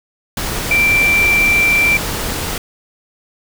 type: tone in noise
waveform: sine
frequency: 2349 Hz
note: D7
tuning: in tune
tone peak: -10 dBFS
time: 0.71-1.97 s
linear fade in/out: 2 ms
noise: pink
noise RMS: -21 dBFS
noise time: 0.37-2.58 s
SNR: +8 dB
effects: none